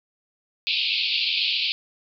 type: band-pass noise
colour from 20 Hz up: pink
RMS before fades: -24 dBFS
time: 0.67-1.72 s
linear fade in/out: 0 ms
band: 2400 to 4700 Hz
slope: 96 dB/octave
effects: none